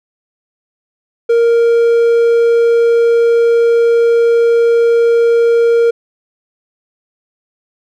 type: tone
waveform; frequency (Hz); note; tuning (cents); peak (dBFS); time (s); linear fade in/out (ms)
triangle; 466.2; A#4; 0; -5; 1.29-5.91; 10
effects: none